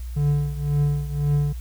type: tone with tremolo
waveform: triangle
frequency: 145.5 Hz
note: D3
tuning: 16 cents flat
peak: -14 dBFS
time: 0.16-1.53 s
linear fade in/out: 10 ms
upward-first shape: triangle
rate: 1.9 Hz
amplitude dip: 85%
effects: added 60 Hz sine -29 dBFS peak until 1.6 s + white hiss -51 dBFS RMS until 1.6 s